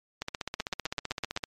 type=two click trains; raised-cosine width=0.2 ms; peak=-15 / -13 dBFS; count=20 / 7; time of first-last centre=0.22-1.438 / 0.6-1.364 s; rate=15.6 / 7.85 Hz; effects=MP3 64 kbps